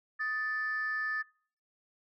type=tone pair together; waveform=sine; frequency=1249.6 / 1760 Hz; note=D#6 / A6; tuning=+7 / 0 cents; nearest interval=tritone; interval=593 cents; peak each=-37 / -30 dBFS; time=0.19-1.23 s; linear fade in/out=20 ms; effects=noise-tail reverb RT60 0.5 s tail -25 dB re dry + tanh soft clip ceiling -26 dBFS